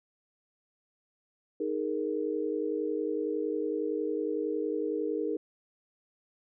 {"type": "chord", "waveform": "sine", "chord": "D# suspended fourth", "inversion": "none", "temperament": "equal", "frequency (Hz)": [311.1, 415.3, 466.2], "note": ["D#4", "G#4", "A#4"], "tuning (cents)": [0, 0, 0], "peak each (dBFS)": -33, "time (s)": [1.6, 5.37], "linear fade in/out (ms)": 5, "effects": []}